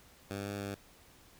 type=tone with pitch steps; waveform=10% pulse; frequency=99.8 / 100.8 / 99.9 Hz; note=G2 / G2 / G2; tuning=+32 / +49 / +33 cents; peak=-29 dBFS; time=0.3-0.75 s; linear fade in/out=10 ms; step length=150 ms; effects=pink hiss -60 dBFS RMS until 1.39 s

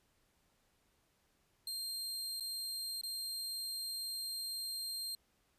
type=tone with dropouts; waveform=sawtooth; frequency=4186 Hz; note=C8; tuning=in tune; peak=-36 dBFS; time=1.67-5.15 s; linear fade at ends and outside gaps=2 ms; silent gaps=2.399-2.406 / 3.013-3.034 s; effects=pink hiss -75 dBFS RMS until 5.58 s + resampled to 32000 Hz

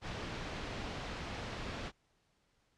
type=low-pass noise; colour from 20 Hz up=pink; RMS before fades=-42 dBFS; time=0.01-1.92 s; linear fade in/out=50 ms; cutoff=4300 Hz; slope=12 dB/octave; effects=pink hiss -75 dBFS RMS until 2.77 s + low-pass 7000 Hz 12 dB/octave

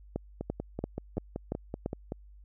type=two click trains; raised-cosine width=2 ms; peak=-18 / -21 dBFS; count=6 / 10; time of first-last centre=0.16-1.861 / 0.41-2.121 s; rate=2.94 / 5.26 Hz; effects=added 50 Hz sine -50 dBFS peak until 2.44 s

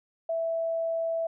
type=tone; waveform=sine; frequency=659.3 Hz; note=E5; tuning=in tune; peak=-26 dBFS; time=0.29-1.27 s; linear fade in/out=5 ms; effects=none

